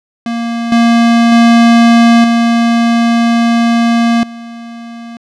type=tone with level steps; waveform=square; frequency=233.1 Hz; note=A#3; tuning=in tune; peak=-15 / -6 / -4 / -8 / -26 dBFS; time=0.26-5.17 s; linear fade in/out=2 ms; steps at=0.72 / 1.32 / 2.24 / 4.23 s; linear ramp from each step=2 ms; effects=low-pass 5000 Hz 12 dB/octave